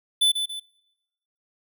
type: tone with echo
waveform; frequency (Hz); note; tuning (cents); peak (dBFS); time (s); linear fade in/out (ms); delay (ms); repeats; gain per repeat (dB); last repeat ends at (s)
square; 3500; A7; -10; -17; 0.21-0.32; 10; 140; 2; -7; 0.6
effects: noise-tail reverb RT60 1.0 s tail -26 dB re dry